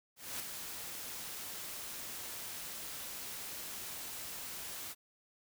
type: noise with ADSR envelope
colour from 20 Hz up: white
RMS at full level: -39 dBFS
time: 0.16-4.95 s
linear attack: 240 ms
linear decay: 4 ms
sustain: -5 dB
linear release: 40 ms
effects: none